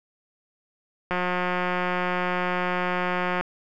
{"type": "click train", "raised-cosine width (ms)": 0.5, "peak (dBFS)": -11, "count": 415, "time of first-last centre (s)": [1.11, 3.41], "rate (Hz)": 180, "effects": []}